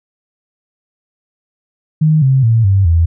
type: tone with pitch steps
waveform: sine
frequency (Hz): 155.56 / 133.1 / 113.88 / 97.43 / 83.36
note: D#3 / C3 / A#2 / G2 / E2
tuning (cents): 0 / +30 / -40 / -10 / +20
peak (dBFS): -7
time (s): 2.01-3.06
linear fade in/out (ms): 10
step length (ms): 210
effects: none